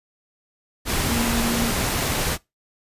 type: tone in noise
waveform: sine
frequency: 233.1 Hz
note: A#3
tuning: in tune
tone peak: -23 dBFS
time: 1.06-1.73 s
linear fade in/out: 50 ms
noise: pink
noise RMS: -23 dBFS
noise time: 0.85-2.38 s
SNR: -3 dB
effects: noise-tail reverb RT60 0.2 s tail -22 dB re dry + resampled to 32000 Hz